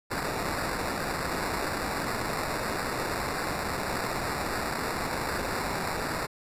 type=noise with sample-and-hold; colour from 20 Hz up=white; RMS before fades=-31 dBFS; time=0.1-6.27 s; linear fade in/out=20 ms; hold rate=3150 Hz; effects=resampled to 32000 Hz